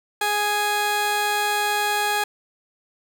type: tone pair together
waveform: 15% pulse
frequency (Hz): 415.3 / 830.6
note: G#4 / G#5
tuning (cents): 0 / 0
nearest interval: octave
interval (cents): 1200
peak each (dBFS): -20 / -17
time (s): 0.21-2.24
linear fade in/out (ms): 5
effects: none